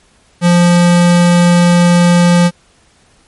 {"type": "tone", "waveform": "square", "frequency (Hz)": 174.61, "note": "F3", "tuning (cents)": 0, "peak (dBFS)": -6, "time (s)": [0.41, 2.51], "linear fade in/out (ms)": 50, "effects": ["pink hiss -50 dBFS RMS until 3.27 s", "MP3 48 kbps"]}